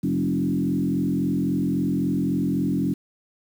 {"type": "tone with frequency modulation", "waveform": "sine", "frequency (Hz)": 231.8, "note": "A#3", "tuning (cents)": -10, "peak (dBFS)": -20, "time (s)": [0.03, 2.94], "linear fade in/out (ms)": 10, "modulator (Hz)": 43.7, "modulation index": 1.9, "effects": ["8-bit"]}